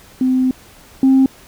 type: tone pair in turn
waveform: sine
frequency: 257.6 / 265.6 Hz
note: C4 / C4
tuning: -27 / +26 cents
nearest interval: minor second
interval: 53 cents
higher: second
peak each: -11 / -6 dBFS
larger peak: second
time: 0.21-0.51 / 1.03-1.26 s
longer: first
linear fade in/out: 2 ms
effects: tanh soft clip ceiling -5 dBFS + pink hiss -44 dBFS RMS until 1.47 s